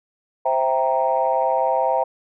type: chord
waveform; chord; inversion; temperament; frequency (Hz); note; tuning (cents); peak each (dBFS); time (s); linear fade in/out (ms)
sine; C dominant seventh; none; equal; 523.3 / 659.3 / 784 / 932.3; C5 / E5 / G5 / Bb5; 0 / 0 / 0 / 0; -22; 0.45-2.04; 10
effects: tanh soft clip ceiling -7 dBFS